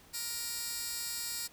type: tone with high-pass filter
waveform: 15% pulse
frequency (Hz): 470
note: A#4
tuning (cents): +14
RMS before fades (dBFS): -38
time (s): 0.13-1.48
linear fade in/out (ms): 20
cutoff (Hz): 5300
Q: 0.67
effects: pink hiss -59 dBFS RMS until 1.52 s